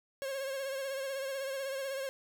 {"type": "tone with vibrato", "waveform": "45% pulse", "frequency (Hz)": 541, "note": "C#5", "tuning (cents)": -42, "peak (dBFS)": -35, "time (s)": [0.22, 2.09], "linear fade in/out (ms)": 0, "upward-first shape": "sine", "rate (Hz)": 16, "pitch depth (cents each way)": 47, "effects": []}